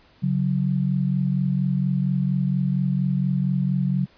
sine tone pair together, 140.1 / 184.38 Hz, C#3 / F#3, +19 / -6 cents, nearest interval perfect fourth, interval 475 cents, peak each -22 dBFS, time 0.22-4.06 s, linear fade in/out 20 ms, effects pink hiss -56 dBFS RMS until 4.17 s + resampled to 11025 Hz

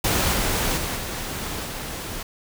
pink noise with level steps, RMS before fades -21 / -23 / -27 / -30 / -32 dBFS, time 0.04-2.23 s, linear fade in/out 5 ms, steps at 0.32 / 0.76 / 0.95 / 1.64 s, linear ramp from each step 20 ms, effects none

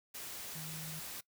sine tone in noise, 157.8 Hz, D#3, 25 cents sharp, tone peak -45 dBFS, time 0.55-1 s, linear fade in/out 10 ms, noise white, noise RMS -45 dBFS, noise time 0.14-1.21 s, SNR -3 dB, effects noise-tail reverb RT60 0.1 s tail -21 dB re dry

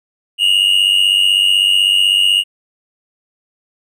triangle tone pair together, 2816 / 2912 Hz, F7 / F#7, +14 / -28 cents, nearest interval minor second, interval 58 cents, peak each -11 dBFS, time 0.38-2.44 s, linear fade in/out 50 ms, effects none

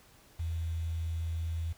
sine tone with quantisation, 82.41 Hz, E2, in tune, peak -31 dBFS, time 0.39-1.73 s, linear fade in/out 10 ms, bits 9, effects pink hiss -60 dBFS RMS until 1.77 s

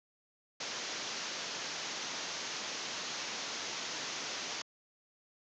white low-pass noise, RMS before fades -40 dBFS, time 0.6-4.62 s, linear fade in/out 5 ms, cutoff 6700 Hz, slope 96 dB/octave, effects high-pass 200 Hz 12 dB/octave

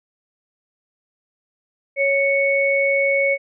sine tone pair together, 554.2 / 2217 Hz, C#5 / C#7, -1 / 0 cents, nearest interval 2 octaves, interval 2401 cents, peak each -18 dBFS, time 1.96-3.38 s, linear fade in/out 50 ms, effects none

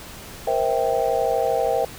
sine chord, C dominant seventh, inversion third, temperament just, 470.9 / 523.3 / 654.1 / 784.9 Hz, Bb4 / C5 / E5 / G5, +18 / 0 / -14 / +2 cents, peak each -24 dBFS, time 0.47-1.85 s, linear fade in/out 5 ms, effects pink hiss -39 dBFS RMS until 1.98 s

